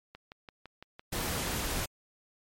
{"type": "click train", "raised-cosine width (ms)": 0.3, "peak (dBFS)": -30, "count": 6, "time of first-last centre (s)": [0.15, 0.995], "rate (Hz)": 5.92}
{"type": "noise", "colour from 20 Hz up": "pink", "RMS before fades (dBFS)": -33, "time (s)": [1.12, 1.86], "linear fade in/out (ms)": 10}
{"effects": ["MP3 64 kbps"]}